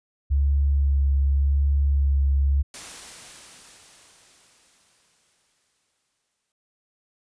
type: tone with vibrato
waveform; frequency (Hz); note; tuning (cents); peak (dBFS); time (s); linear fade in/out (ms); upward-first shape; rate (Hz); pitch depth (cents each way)
sine; 69.7; C#2; +10; -17; 0.3-2.63; 20; sine; 0.88; 17
type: noise with exponential decay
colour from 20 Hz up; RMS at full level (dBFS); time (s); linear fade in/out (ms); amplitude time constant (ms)
white; -37; 2.74-6.52; 1; 820
effects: resampled to 22050 Hz